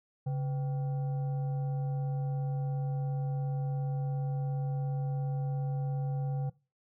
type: tone with frequency modulation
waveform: sine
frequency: 138.59 Hz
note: C#3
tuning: in tune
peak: -29 dBFS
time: 0.26-6.5 s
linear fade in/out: 10 ms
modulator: 640 Hz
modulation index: 0.3
effects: noise-tail reverb RT60 0.3 s tail -21 dB re dry

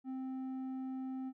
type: tone with low-pass filter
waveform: square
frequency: 261.6 Hz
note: C4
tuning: in tune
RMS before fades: -41 dBFS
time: 0.04-1.33 s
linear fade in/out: 50 ms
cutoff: 620 Hz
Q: 0.69
effects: none

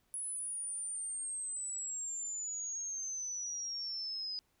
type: exponential sweep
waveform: sine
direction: down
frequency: 10310 to 4978 Hz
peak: -37 dBFS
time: 0.14-4.39 s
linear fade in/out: 0 ms
effects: pink hiss -75 dBFS RMS until 4.6 s

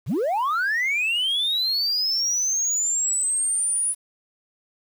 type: linear sweep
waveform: sine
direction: up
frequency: 77.78 to 9910 Hz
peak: -18 dBFS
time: 0.06-3.95 s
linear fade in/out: 50 ms
effects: tanh soft clip ceiling -19 dBFS + 8-bit

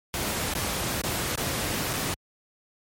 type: noise with dropouts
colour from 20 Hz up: pink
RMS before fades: -28 dBFS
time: 0.14-2.14 s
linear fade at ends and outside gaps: 0 ms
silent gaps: 0.537-0.551 / 1.016-1.037 / 1.356-1.376 / 1.933-1.937 s
effects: high-pass 60 Hz 12 dB/octave + MP3 64 kbps

